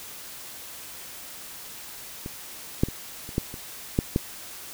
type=clicks; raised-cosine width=3 ms; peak=-21 / -6 / -21 / -26 / -10 / -25 / -7 / -8 dBFS; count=8; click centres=2.261 / 2.835 / 2.886 / 3.291 / 3.381 / 3.541 / 3.989 / 4.161 s; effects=white hiss -41 dBFS RMS until 4.73 s